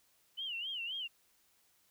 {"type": "tone with vibrato", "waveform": "sine", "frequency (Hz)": 2960, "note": "F#7", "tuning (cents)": 0, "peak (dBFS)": -37, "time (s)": [0.37, 1.08], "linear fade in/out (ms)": 20, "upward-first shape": "sine", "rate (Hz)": 3.8, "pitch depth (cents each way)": 160, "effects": ["white hiss -71 dBFS RMS until 1.9 s"]}